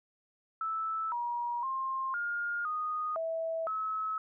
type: tone with pitch steps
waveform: sine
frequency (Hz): 1314 / 955 / 1060 / 1416 / 1239 / 653 / 1291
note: E6 / A#5 / C6 / F6 / D#6 / E5 / E6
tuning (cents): -6 / +42 / +22 / +23 / -8 / -17 / -37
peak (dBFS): -31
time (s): 0.61-4.18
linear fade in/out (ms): 2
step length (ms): 510
effects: none